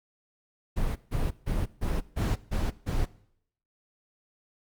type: noise bursts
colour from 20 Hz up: brown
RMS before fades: -27 dBFS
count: 7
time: 0.76-3.06 s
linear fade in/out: 20 ms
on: 200 ms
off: 150 ms
effects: noise-tail reverb RT60 0.7 s tail -20 dB re dry + Opus 48 kbps